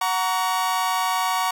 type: chord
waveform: 40% pulse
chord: F# major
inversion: none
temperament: equal with one note detuned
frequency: 740 / 932.3 / 1130.1 Hz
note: F#5 / A#5 / C#6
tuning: 0 / 0 / +33 cents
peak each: -25 / -24 / -24 dBFS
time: 0.01-1.51 s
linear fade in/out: 5 ms
effects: none